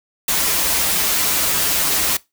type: noise with comb filter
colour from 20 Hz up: white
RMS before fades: -18 dBFS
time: 0.28-2.17 s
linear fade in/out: 5 ms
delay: 8.3 ms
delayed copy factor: -0.8
effects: noise-tail reverb RT60 0.2 s tail -21 dB re dry